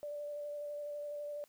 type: tone with vibrato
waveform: sine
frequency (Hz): 586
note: D5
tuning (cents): -4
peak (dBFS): -39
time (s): 0.03-1.44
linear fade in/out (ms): 0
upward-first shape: square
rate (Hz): 12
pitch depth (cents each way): 11
effects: white hiss -69 dBFS RMS until 1.48 s